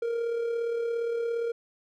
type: tone with amplitude modulation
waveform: triangle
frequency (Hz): 466.2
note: A#4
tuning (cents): 0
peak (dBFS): -23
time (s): 0.02-1.52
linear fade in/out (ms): 5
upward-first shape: sine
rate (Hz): 37.3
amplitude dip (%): 40
effects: none